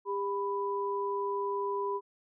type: tone pair together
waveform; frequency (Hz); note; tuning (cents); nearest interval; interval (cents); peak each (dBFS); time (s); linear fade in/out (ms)
sine; 400.7 / 991.2; G4 / B5; +38 / +6; octave + major third; 1568; -32 / -33; 0.05-2.01; 50
effects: none